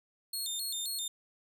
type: tone with vibrato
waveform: 20% pulse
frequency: 3951 Hz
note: B7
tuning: in tune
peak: -28 dBFS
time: 0.33-1.08 s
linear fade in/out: 5 ms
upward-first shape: square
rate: 3.8 Hz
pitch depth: 150 cents each way
effects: none